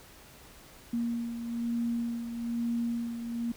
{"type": "beating tone pair", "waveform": "sine", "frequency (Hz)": [234.4, 235.5], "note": ["A#3", "A#3"], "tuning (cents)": [10, 18], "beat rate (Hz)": 1.1, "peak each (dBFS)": [-30, -38], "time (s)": [0.93, 3.52], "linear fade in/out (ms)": 5, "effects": ["pink hiss -53 dBFS RMS until 3.56 s"]}